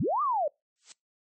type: linear two-way sweep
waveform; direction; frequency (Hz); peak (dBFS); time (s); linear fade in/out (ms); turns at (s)
sine; up then down; 92.5 to 1226 to 549; -24; 0-0.48; 5; 0.22
type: noise with exponential growth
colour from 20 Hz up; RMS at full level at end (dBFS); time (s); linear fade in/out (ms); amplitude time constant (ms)
blue; -38; 0.76-0.92; 0; 33
effects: noise-tail reverb RT60 0.2 s tail -25 dB re dry + MP3 32 kbps